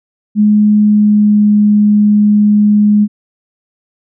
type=tone with pitch glide; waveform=sine; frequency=210 to 208.5 Hz; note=G#3 to G#3; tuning=+19 to +7 cents; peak=-5 dBFS; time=0.35-3.08 s; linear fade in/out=50 ms; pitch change=-12 cents; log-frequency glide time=0.78-1.49 s; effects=none